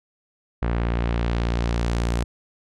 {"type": "tone with low-pass filter sweep", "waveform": "sawtooth", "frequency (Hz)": 58.27, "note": "A#1", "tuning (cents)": 0, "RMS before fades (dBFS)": -23, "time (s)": [0.62, 2.24], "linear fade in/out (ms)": 5, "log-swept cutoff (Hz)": [1900, 9300], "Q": 0.96, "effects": []}